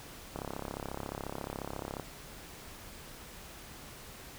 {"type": "click train", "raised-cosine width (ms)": 1, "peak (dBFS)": -23, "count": 57, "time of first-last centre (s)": [0.36, 1.997], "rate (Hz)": 34.2, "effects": ["pink hiss -49 dBFS RMS until 4.38 s"]}